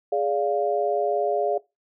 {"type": "chord", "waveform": "sine", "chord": "D diminished", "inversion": "second", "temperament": "equal with one note detuned", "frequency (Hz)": [415.3, 578.6, 698.5], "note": ["Ab4", "D5", "F5"], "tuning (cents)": [0, -26, 0], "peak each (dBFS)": -25, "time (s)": [0.12, 1.58], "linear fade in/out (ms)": 5, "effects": ["noise-tail reverb RT60 0.2 s tail -20 dB re dry"]}